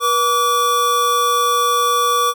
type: tone pair together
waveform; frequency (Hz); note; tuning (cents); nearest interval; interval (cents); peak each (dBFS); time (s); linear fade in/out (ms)
square; 483.8 / 1152; B4 / D6; -36 / -34; octave + minor third; 1502; -22 / -15; 0-2.34; 50
effects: none